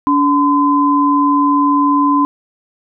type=tone pair together; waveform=sine; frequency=286.6 / 1021.3 Hz; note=D4 / C6; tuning=-42 / -42 cents; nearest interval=octave + minor seventh; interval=2200 cents; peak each=-12 dBFS; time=0.07-2.25 s; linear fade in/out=0 ms; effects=none